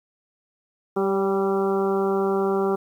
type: harmonic tone with a mistuned harmonic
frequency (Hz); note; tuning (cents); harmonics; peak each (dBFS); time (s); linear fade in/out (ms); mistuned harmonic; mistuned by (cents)
195.1; G3; -8; 1 / 2 / 3 / 4 / 5 / 6 / 7; -27 / -21 / -33 / -30 / -35 / -33 / -35; 0.96-2.76; 10; 3; -32
effects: 9-bit

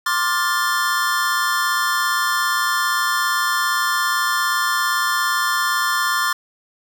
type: chord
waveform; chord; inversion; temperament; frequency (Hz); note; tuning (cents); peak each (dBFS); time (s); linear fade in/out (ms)
square; D minor seventh; third; just; 1057.2 / 1174.7 / 1409.6 / 1762; C6 / D6 / F6 / A6; +18 / 0 / +16 / +2; -24; 0.06-6.33; 5
effects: none

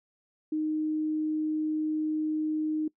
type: tone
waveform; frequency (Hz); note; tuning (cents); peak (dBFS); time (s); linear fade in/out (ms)
sine; 309.4; D#4; -10; -26; 0.52-2.88; 5
effects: noise-tail reverb RT60 0.1 s tail -22 dB re dry

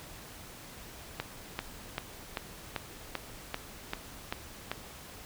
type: click train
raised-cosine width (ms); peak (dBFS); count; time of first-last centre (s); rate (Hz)
0.3; -16; 10; 1.2-4.716; 2.56
effects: pink hiss -48 dBFS RMS until 5.25 s

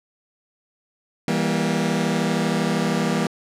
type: chord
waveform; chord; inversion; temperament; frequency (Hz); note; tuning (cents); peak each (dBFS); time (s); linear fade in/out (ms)
sawtooth; E diminished; none; just; 164.81 / 197.78 / 237.3; E3 / G3 / Bb3; 0 / +16 / +31; -20; 1.28-3.27; 2
effects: low-pass 9000 Hz 12 dB/octave

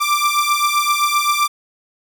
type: beating tone pair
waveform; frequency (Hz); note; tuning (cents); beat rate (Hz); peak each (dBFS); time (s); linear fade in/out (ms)
sawtooth; 1174.7 / 1182.4; D6 / D6; 0 / +11; 7.7; -14; 0-1.48; 20
effects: none

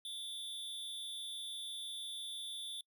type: tone with amplitude modulation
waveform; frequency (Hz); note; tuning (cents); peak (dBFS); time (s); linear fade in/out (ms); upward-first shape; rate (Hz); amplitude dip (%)
square; 3520; A7; 0; -39; 0.05-2.81; 2; sine; 274; 65
effects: noise-tail reverb RT60 0.1 s tail -25 dB re dry

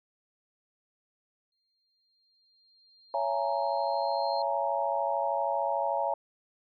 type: tone with exponential growth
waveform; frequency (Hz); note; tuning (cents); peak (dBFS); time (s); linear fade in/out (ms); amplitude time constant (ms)
sine; 4197; C8; +5; -38; 1.52-4.42; 2; 630
type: chord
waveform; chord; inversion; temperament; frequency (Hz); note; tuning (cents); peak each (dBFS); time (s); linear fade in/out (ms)
sine; A# half-diminished seventh; first; just; 559.4 / 671.3 / 839.1 / 932.3; C#5 / E5 / G#5 / A#5; +16 / +31 / +18 / 0; -32; 3.14-6.14; 2
effects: none

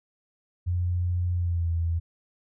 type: tone with pitch glide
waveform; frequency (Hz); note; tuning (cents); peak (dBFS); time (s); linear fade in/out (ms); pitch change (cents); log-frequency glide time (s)
sine; 88.6 to 83.63; F2 to E2; +25 to +26; -23; 0.66-2; 20; -99; 1.34-1.7
effects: none

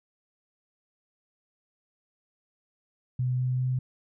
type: tone with pitch steps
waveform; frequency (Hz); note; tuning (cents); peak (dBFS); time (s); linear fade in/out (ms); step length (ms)
sine; 126.2 / 127.08 / 127.96; B2 / B2 / C3; +38 / +50 / -38; -24; 3.19-3.79; 5; 200
effects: none

